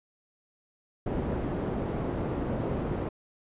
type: low-pass noise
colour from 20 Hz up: white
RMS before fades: -31 dBFS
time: 1.06-3.09 s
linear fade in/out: 5 ms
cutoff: 410 Hz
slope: 12 dB/octave
effects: resampled to 8000 Hz